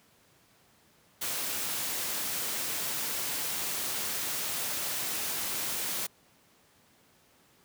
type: noise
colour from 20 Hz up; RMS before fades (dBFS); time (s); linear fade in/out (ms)
white; -33; 1.21-6.07; 10
effects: pink hiss -63 dBFS RMS until 7.64 s + high-pass 100 Hz 12 dB/octave